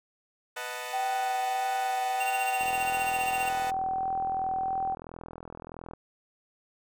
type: chord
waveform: 15% pulse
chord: B dominant seventh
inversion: none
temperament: equal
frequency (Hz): 493.9 / 622.3 / 740 / 880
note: B4 / D#5 / F#5 / A5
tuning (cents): 0 / 0 / 0 / 0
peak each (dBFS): -34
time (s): 0.56-3.71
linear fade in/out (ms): 10
type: tone with vibrato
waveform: sine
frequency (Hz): 767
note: G5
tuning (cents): -38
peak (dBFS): -27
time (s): 0.93-4.95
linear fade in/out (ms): 10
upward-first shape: sine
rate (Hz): 1.6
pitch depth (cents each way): 9
type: tone with tremolo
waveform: square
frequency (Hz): 2758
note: F7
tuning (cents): -22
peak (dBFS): -29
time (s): 2.2-3.49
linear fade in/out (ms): 5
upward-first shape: triangle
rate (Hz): 15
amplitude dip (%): 90
type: click train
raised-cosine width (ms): 1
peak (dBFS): -27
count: 139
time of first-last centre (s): 2.61-5.935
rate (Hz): 41.5
effects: none